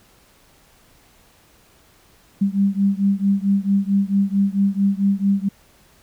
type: beating tone pair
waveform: sine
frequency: 196 / 200.5 Hz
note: G3 / G3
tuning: 0 / +39 cents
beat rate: 4.5 Hz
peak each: -18 / -19 dBFS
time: 2.41-5.49 s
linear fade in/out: 10 ms
effects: pink hiss -54 dBFS RMS until 6.02 s